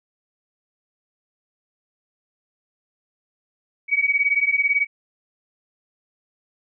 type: beating tone pair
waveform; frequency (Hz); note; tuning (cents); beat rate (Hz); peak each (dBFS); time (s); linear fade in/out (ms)
sine; 2253 / 2271; C#7 / C#7; +28 / +41; 18; -20; 3.88-4.87; 50
effects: none